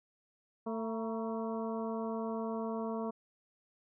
harmonic tone with a mistuned harmonic, 224 Hz, A3, 31 cents sharp, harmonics 1 / 2 / 3 / 4 / 5 / 6, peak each -37 / -39 / -42 / -45 / -46 / -56 dBFS, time 0.66-3.11 s, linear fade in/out 10 ms, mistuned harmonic 4, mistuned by +83 cents, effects none

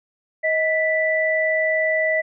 sine tone pair together, 632.8 / 1975.5 Hz, D#5 / B6, +29 / 0 cents, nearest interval octave + minor sixth, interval 1971 cents, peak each -20 dBFS, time 0.43-2.22 s, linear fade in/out 20 ms, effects none

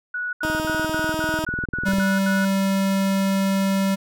sine tone bursts, 1468 Hz, F#6, 14 cents flat, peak -24 dBFS, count 9, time 0.14-2.45 s, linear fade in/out 5 ms, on 190 ms, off 75 ms
15% pulse tone with pitch glide, 313.7 to 315.5 Hz, D#4 to D#4, +14 to +24 cents, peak -17 dBFS, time 0.43-1.45 s, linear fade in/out 2 ms, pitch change +10 cents, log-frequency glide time 0.63-0.7 s
click train, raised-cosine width 3 ms, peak -17 dBFS, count 32, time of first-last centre 0.45-1.985 s, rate 20.2 Hz
square tone, 194.4 Hz, G3, 14 cents flat, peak -19 dBFS, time 1.85-3.96 s, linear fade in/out 20 ms
effects none

